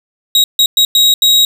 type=tone bursts at uneven times; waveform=40% pulse; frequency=3810 Hz; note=A#7; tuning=37 cents sharp; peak=-5 dBFS; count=5; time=0.35-0.44 / 0.59-0.66 / 0.77-0.85 / 0.95-1.14 / 1.22-1.45 s; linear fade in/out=2 ms; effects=none